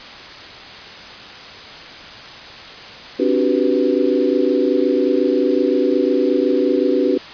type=tone cluster; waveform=sine; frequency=267 / 295.1 / 364.2 / 389.8 / 495 Hz; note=C4 / D4 / F#4 / G4 / B4; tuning=+35 / +8 / -27 / -10 / +4 cents; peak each=-20 dBFS; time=3.19-7.18 s; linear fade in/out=10 ms; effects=white hiss -35 dBFS RMS until 7.33 s + resampled to 11025 Hz